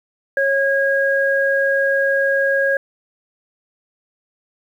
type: tone pair together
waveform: sine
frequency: 549.3 / 1638 Hz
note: C#5 / G#6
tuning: -16 / -24 cents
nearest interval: octave + perfect fifth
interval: 1892 cents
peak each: -17 dBFS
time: 0.37-2.77 s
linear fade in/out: 2 ms
effects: 8-bit